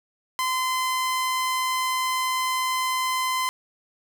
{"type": "tone", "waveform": "sawtooth", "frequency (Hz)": 1029, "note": "C6", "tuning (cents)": -29, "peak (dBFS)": -19, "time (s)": [0.39, 3.49], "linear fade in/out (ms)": 0, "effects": []}